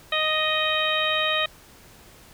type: harmonic tone with a mistuned harmonic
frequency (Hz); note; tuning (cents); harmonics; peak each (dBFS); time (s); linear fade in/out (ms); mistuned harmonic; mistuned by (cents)
622; D#5; -1; 1 / 2 / 3 / 4 / 5 / 6; -28 / -28 / -28 / -28 / -28 / -28; 0.12-1.46; 5; 6; +20
effects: pink hiss -50 dBFS RMS until 2.33 s